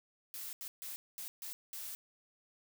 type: noise bursts at uneven times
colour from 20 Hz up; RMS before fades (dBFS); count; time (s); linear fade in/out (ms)
blue; -44; 6; 0.34-0.53 / 0.61-0.68 / 0.82-0.96 / 1.18-1.28 / 1.42-1.53 / 1.73-1.95; 0
effects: none